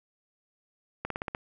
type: slowing click train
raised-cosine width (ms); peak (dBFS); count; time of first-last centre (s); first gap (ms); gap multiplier
0.5; -17; 6; 1.05-1.349; 53; 1.06
effects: none